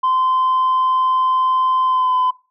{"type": "tone with pitch glide", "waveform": "sine", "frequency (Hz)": [1033, 1014.1], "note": ["C6", "B5"], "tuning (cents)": [-22, 46], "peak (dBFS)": -12, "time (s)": [0.03, 2.31], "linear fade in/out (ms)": 10, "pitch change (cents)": -32, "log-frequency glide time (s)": [1.85, 2.15], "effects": ["noise-tail reverb RT60 0.3 s tail -20 dB re dry", "tanh soft clip ceiling -11 dBFS"]}